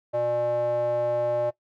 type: tone with band-pass filter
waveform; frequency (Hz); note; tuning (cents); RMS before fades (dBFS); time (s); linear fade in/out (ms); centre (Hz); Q
square; 120; B2; -49; -25; 0.13-1.51; 20; 640; 9
effects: noise-tail reverb RT60 0.1 s tail -18 dB re dry